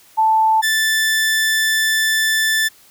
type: tone pair in turn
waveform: sine / sawtooth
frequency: 880 / 1760 Hz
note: A5 / A6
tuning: 0 / 0 cents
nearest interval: octave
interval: 1200 cents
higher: second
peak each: -11 dBFS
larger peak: neither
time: 0.17-0.62 / 0.62-2.69 s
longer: second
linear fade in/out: 20 ms
effects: white hiss -49 dBFS RMS until 2.9 s